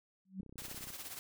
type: tone with exponential growth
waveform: sine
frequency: 190 Hz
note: F#3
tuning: 46 cents sharp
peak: -35 dBFS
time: 0.25-0.41 s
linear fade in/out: 5 ms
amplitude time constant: 33 ms
type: click train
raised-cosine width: 3 ms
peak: -40 dBFS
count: 17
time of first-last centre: 0.4-0.903 s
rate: 31.8 Hz
type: noise with tremolo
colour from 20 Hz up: white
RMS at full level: -44 dBFS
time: 0.58-1.19 s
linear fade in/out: 0 ms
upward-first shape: sine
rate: 17 Hz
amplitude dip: 60%
effects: none